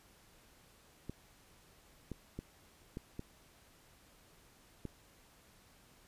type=clicks; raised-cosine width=3 ms; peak=-28 dBFS; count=6; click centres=1.096 / 2.117 / 2.39 / 2.971 / 3.194 / 4.853 s; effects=pink hiss -64 dBFS RMS until 6.07 s + resampled to 32000 Hz